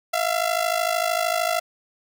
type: ring-modulated tone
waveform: sawtooth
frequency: 678 Hz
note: E5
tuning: 49 cents sharp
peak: -14 dBFS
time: 0.13-1.6 s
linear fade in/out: 10 ms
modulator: 26.6 Hz
effects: none